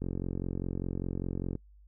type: click train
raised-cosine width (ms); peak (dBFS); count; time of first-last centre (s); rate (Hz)
3; -21; 70; 0.02-1.553; 45
effects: noise-tail reverb RT60 0.1 s tail -25 dB re dry + added 50 Hz sine -54 dBFS peak until 1.87 s